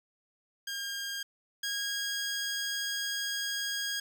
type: tone pair in turn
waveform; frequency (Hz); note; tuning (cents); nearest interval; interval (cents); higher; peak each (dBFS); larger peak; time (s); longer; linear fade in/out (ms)
15% pulse; 1613 / 1635.5; G6 / G#6; +49 / -27; unison; 24; second; -28 / -25; second; 0.67-1.23 / 1.63-4; second; 5
effects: none